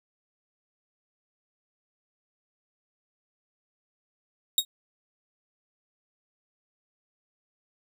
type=tone with exponential decay; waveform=sawtooth; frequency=3757 Hz; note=A#7; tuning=13 cents sharp; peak=-12 dBFS; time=4.58-4.65 s; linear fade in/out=2 ms; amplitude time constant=15 ms; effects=none